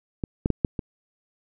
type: clicks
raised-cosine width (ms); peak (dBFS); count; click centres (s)
3; -14 / -8 / -8 / -7 / -15; 5; 0.238 / 0.459 / 0.503 / 0.648 / 0.792
effects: none